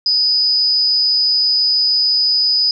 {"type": "tone with amplitude modulation", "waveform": "sine", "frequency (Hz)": 4983, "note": "D#8", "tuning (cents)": 2, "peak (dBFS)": -9, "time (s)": [0.06, 2.71], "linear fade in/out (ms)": 2, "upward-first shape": "sine", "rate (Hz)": 253, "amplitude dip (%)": 55, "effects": []}